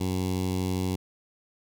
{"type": "tone with notch filter", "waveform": "15% pulse", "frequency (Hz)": 92.5, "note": "F#2", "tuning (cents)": 0, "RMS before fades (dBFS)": -28, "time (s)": [0, 0.96], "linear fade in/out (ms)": 10, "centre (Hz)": 1500, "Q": 0.82, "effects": []}